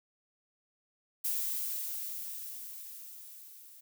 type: noise with level ramp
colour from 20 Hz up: violet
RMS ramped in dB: -32 to -54 dBFS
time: 1.24-3.81 s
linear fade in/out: 10 ms
effects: none